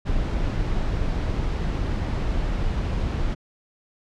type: noise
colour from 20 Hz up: brown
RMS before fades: -24 dBFS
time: 0.05-3.35 s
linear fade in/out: 20 ms
effects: low-pass 5000 Hz 12 dB/octave